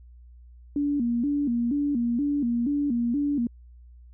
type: tone with vibrato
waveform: sine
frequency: 261.2 Hz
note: C4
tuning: 3 cents flat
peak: -22 dBFS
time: 0.76-3.47 s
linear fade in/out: 2 ms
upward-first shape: square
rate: 2.1 Hz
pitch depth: 170 cents each way
effects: added 60 Hz sine -46 dBFS peak until 4.13 s